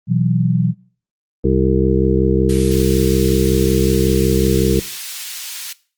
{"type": "chord", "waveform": "sine", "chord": "B suspended fourth", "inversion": "none", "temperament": "just", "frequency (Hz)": [123.47, 164.63, 185.21], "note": ["B2", "E3", "F#3"], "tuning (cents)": [0, -2, 2], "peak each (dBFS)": -17, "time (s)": [0.07, 0.74], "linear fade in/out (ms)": 50}
{"type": "harmonic tone", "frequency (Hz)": 65.4, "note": "C2", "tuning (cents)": 0, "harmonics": [1, 2, 3, 5, 6, 7], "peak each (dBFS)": [-19, -19, -19, -19, -19, -19], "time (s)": [1.44, 4.8], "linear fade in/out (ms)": 5}
{"type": "high-pass noise", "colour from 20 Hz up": "pink", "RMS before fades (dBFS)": -29, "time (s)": [2.49, 5.73], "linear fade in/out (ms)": 5, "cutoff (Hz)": 3000, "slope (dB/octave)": 12}
{"effects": ["noise-tail reverb RT60 0.4 s tail -20 dB re dry", "Opus 32 kbps"]}